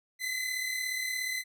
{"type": "tone pair together", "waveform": "sawtooth", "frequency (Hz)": [1998, 2035], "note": ["B6", "C7"], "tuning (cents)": [20, -49], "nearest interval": "unison", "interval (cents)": 31, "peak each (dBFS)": [-34, -29], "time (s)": [0.19, 1.44], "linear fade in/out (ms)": 50, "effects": []}